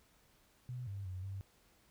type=tone with pitch steps; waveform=sine; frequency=124.7 / 99.1 / 92.2 / 97.3 Hz; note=B2 / G2 / F#2 / G2; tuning=+17 / +19 / -6 / -12 cents; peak=-40 dBFS; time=0.69-1.41 s; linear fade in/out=0 ms; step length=180 ms; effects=pink hiss -69 dBFS RMS until 1.9 s